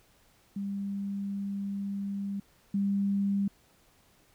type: tone pair in turn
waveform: sine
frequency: 199 / 199 Hz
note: G3 / G3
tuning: +26 / +26 cents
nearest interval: unison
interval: 0 cents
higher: neither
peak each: -31 / -25 dBFS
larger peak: second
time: 0.56-2.4 / 2.74-3.48 s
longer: first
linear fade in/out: 5 ms
effects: pink hiss -64 dBFS RMS until 4.34 s